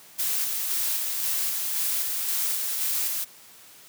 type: noise with tremolo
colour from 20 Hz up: blue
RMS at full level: -26 dBFS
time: 0.18-3.25 s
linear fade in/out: 20 ms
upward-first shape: square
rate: 1.9 Hz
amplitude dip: 25%
effects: white hiss -50 dBFS RMS until 3.88 s + high-pass 100 Hz 12 dB/octave